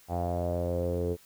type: tone with low-pass filter sweep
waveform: sawtooth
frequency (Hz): 87.31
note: F2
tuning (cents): 0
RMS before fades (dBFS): -30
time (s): 0.08-1.17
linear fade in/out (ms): 50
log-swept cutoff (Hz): 750 to 440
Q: 7.2
effects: white hiss -58 dBFS RMS until 1.25 s